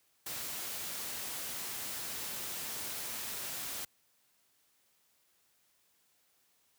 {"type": "noise", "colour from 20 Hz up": "white", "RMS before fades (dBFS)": -40, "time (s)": [0.26, 3.85], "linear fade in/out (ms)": 5, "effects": ["white hiss -72 dBFS RMS until 6.78 s", "high-pass 60 Hz 12 dB/octave"]}